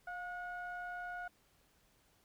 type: ring-modulated tone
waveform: triangle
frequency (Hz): 370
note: F#4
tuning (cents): 0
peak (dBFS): -36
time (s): 0.07-1.28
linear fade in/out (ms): 5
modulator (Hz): 1080
effects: pink hiss -71 dBFS RMS until 2.24 s